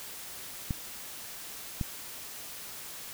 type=clicks; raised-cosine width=5 ms; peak=-18 dBFS; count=2; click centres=0.708 / 1.812 s; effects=white hiss -43 dBFS RMS until 3.13 s